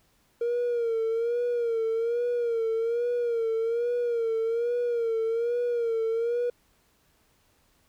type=tone with vibrato; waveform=triangle; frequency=466.2 Hz; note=A#4; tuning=in tune; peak=-21 dBFS; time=0.41-6.5 s; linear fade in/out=5 ms; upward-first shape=sine; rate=1.2 Hz; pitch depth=68 cents each way; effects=tanh soft clip ceiling -20 dBFS + pink hiss -66 dBFS RMS until 7.88 s